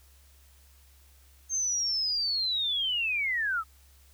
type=linear sweep; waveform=sine; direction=down; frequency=6410 to 1244.5 Hz; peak=-26 dBFS; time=1.49-3.64 s; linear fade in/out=50 ms; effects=added 68 Hz sine -56 dBFS peak until 4.13 s + white hiss -62 dBFS RMS until 4.13 s